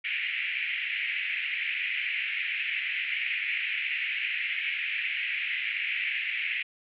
pink band-pass noise, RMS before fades -31 dBFS, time 0.04-6.63 s, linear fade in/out 10 ms, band 2000 to 2700 Hz, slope 48 dB/octave, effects none

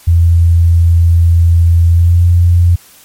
sine tone with pitch glide, 84.5 to 86.88 Hz, E2 to F2, +43 to -8 cents, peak -4 dBFS, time 0.07-2.76 s, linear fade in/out 10 ms, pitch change +49 cents, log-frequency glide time 1.9-2.21 s, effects white hiss -41 dBFS RMS until 3.04 s + MP3 64 kbps

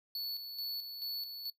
square tone with tremolo, 4435 Hz, C#8, in tune, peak -36 dBFS, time 0.15-1.5 s, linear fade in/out 2 ms, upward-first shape square, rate 2.3 Hz, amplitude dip 50%, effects noise-tail reverb RT60 0.1 s tail -18 dB re dry

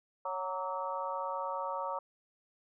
harmonic tone with a mistuned harmonic, 185 Hz, F#3, in tune, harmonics 3 / 4 / 5 / 6 / 7, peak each -39 / -45 / -37 / -40 / -44 dBFS, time 0.25-1.99 s, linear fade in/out 5 ms, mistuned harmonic 6, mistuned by +55 cents, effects none

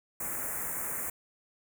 white band-stop noise, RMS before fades -35 dBFS, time 0.2-1.1 s, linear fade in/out 5 ms, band 2200 to 7100 Hz, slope 48 dB/octave, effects none

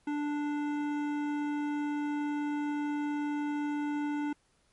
sine tone with hard clipping, 293.7 Hz, D4, in tune, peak -32 dBFS, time 0.07-4.33 s, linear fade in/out 5 ms, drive 14 dB, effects pink hiss -70 dBFS RMS until 4.72 s + MP3 48 kbps

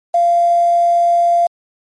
sine tone with quantisation, 690 Hz, F5, 21 cents flat, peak -9 dBFS, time 0.14-1.47 s, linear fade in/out 5 ms, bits 6, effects MP3 48 kbps

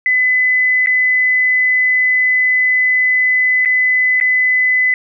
sine tone with dropouts, 2011 Hz, B6, 31 cents sharp, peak -10 dBFS, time 0.06-4.94 s, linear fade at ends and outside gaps 1 ms, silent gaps 0.861-0.871 / 3.65-3.657 / 4.201-4.211 s, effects none

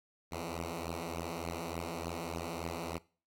5% pulse beating tone pair, 82.41 / 85.81 Hz, E2 / F2, 0 / -30 cents, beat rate 3.4 Hz, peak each -29 dBFS, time 0.31-2.99 s, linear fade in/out 20 ms, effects noise-tail reverb RT60 0.4 s tail -22 dB re dry + AAC 64 kbps

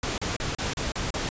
pink noise bursts, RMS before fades -29 dBFS, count 7, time 0.03-1.29 s, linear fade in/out 2 ms, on 150 ms, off 35 ms, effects resampled to 16000 Hz

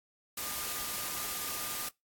sine tone in noise, 1210 Hz, D#6, 49 cents flat, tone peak -48 dBFS, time 0.37-1.89 s, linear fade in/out 5 ms, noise white, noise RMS -37 dBFS, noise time 0.37-1.89 s, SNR -14 dB, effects noise-tail reverb RT60 0.2 s tail -25 dB re dry + AAC 64 kbps

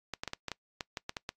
clicks, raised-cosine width 0.2 ms, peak -18 dBFS, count 11, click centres 0.137 / 0.235 / 0.277 / 0.334 / 0.483 / 0.517 / 0.808 / 0.972 / 1.094 / 1.168 / 1.291 s, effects noise-tail reverb RT60 0.1 s tail -23 dB re dry + AAC 64 kbps

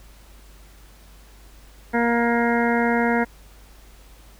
harmonic tone, 235.4 Hz, A#3, 17 cents sharp, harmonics 1 / 2 / 3 / 4 / 6 / 7 / 8 / 9, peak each -21 / -24 / -26 / -27 / -29 / -29 / -30 / -31 dBFS, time 1.93-3.25 s, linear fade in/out 20 ms, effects added 50 Hz sine -46 dBFS peak until 4.39 s + pink hiss -52 dBFS RMS until 4.39 s

